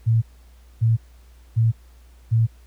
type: tone bursts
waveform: sine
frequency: 113.5 Hz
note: A#2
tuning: 46 cents flat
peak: -14 dBFS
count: 4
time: 0.06-2.47 s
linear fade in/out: 20 ms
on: 160 ms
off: 590 ms
effects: added 60 Hz sine -46 dBFS peak until 2.66 s + pink hiss -59 dBFS RMS until 2.66 s